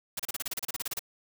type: noise bursts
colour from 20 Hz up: white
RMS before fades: -33 dBFS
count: 15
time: 0.17-0.993 s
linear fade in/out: 5 ms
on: 25 ms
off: 32 ms
effects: none